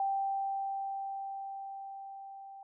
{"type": "tone with level ramp", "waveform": "sine", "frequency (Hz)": 784, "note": "G5", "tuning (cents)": 0, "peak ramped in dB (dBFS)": [-28, -46], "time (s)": [0, 2.63], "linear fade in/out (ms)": 2, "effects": []}